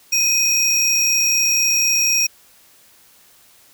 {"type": "tone pair together", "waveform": "square", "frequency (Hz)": [2500, 5612], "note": ["D#7", "F8"], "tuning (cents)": [8, 8], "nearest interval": "octave + major second", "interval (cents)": 1400, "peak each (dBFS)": [-21, -16], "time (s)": [0.12, 2.27], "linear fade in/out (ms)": 10, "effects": ["white hiss -51 dBFS RMS until 3.73 s"]}